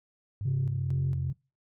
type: tone with pitch glide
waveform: sine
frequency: 101.7 to 89.56 Hz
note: G#2 to F2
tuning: -36 to +44 cents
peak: -31 dBFS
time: 0.41-1.3 s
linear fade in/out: 0 ms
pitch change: -220 cents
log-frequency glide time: 0.75-0.94 s
type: tone with tremolo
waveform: sine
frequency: 134.5 Hz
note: C3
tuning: 48 cents sharp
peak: -24 dBFS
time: 0.45-1.33 s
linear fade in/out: 10 ms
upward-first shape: square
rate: 2.2 Hz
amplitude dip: 40%
effects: noise-tail reverb RT60 0.3 s tail -24 dB re dry + tanh soft clip ceiling -21 dBFS